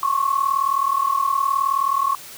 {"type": "tone pair together", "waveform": "sine", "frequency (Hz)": [1079, 1118.1], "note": ["C#6", "C#6"], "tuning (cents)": [-47, 15], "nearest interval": "minor second", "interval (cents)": 62, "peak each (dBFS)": -20, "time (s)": [0.03, 2.15], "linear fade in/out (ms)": 2, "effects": ["white hiss -39 dBFS RMS until 2.37 s"]}